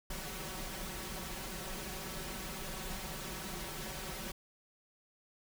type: noise with comb filter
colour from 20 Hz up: pink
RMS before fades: -42 dBFS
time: 0.1-4.32 s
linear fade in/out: 5 ms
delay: 5.3 ms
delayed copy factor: +0.95
effects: none